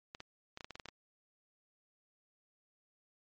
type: clicks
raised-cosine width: 0.2 ms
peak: -27 dBFS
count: 10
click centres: 0.149 / 0.204 / 0.574 / 0.608 / 0.645 / 0.707 / 0.755 / 0.798 / 0.857 / 0.887 s
effects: low-pass 6000 Hz 12 dB/octave + MP3 48 kbps